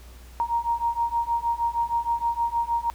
sine beating tone pair, 932.3 / 938.7 Hz, A#5 / A#5, 0 / +12 cents, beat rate 6.4 Hz, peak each -26 / -25 dBFS, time 0.4-2.9 s, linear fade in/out 0 ms, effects added 60 Hz sine -43 dBFS peak until 2.94 s + pink hiss -52 dBFS RMS until 2.94 s

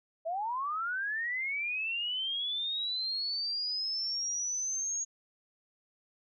sine linear sweep, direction up, 630 to 6645 Hz, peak -31 dBFS, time 0.25-5.05 s, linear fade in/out 20 ms, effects none

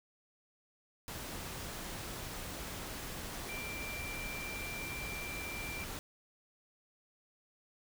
sine tone in noise, 2359 Hz, D7, 7 cents sharp, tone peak -42 dBFS, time 3.49-5.84 s, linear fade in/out 0 ms, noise pink, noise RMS -43 dBFS, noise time 1.08-5.99 s, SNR -2 dB, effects none

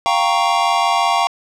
square chord, G half-diminished seventh, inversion third, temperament equal, 698.5 / 784 / 932.3 / 1108.7 Hz, F5 / G5 / Bb5 / Db6, 0 / 0 / 0 / 0 cents, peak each -20 dBFS, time 0.06-1.27 s, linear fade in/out 0 ms, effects low-pass 6000 Hz 12 dB/octave + 8-bit

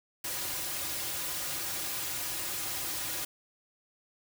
white noise with comb filter, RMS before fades -35 dBFS, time 0.24-3.25 s, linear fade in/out 5 ms, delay 4.5 ms, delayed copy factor -0.85, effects none

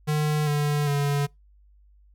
square tone with pitch steps, 151.3 / 147.08 / 142.97 Hz, D#3 / D3 / D3, -48 / +3 / -46 cents, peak -22 dBFS, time 0.07-1.27 s, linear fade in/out 20 ms, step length 400 ms, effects noise-tail reverb RT60 0.2 s tail -26 dB re dry + added 50 Hz sine -53 dBFS peak until 2.14 s

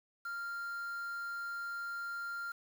triangle tone with quantisation, 1393 Hz, F6, 5 cents flat, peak -36 dBFS, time 0.25-2.52 s, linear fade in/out 5 ms, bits 9, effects none

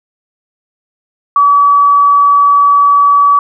sine tone, 1143 Hz, D6, 47 cents flat, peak -4 dBFS, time 1.36-3.39 s, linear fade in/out 2 ms, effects none

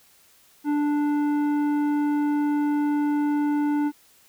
sine tone with tanh clipping, 293.7 Hz, D4, in tune, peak -22 dBFS, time 0.64-3.92 s, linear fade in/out 50 ms, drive 11 dB, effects white hiss -57 dBFS RMS until 4.28 s

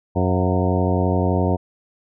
harmonic tone with a mistuned harmonic, 91.6 Hz, F#2, 17 cents flat, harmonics 1 / 2 / 3 / 4 / 5 / 6 / 7 / 8 / 10, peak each -20 / -23 / -25 / -26 / -27 / -28 / -28 / -29 / -30 dBFS, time 0.15-1.57 s, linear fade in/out 20 ms, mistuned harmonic 7, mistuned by +44 cents, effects none

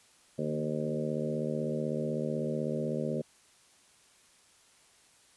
harmonic tone with a mistuned harmonic, 76 Hz, D#2, 40 cents flat, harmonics 2 / 3 / 4 / 5 / 6 / 7 / 8, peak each -36 / -35 / -44 / -38 / -39 / -37 / -41 dBFS, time 0.38-3.22 s, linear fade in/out 10 ms, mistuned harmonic 3, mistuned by +20 cents, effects white hiss -62 dBFS RMS until 5.36 s + resampled to 24000 Hz

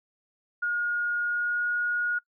sine tone with pitch glide, 1432 to 1442.8 Hz, F6 to F#6, +43 to -44 cents, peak -24 dBFS, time 0.62-2.19 s, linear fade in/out 10 ms, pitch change +13 cents, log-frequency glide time 1.22-1.66 s, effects noise-tail reverb RT60 0.1 s tail -23 dB re dry

